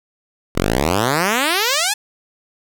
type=exponential sweep; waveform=5% pulse; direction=up; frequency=39.52 to 879 Hz; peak=-4 dBFS; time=0.55-1.94 s; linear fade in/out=10 ms; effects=none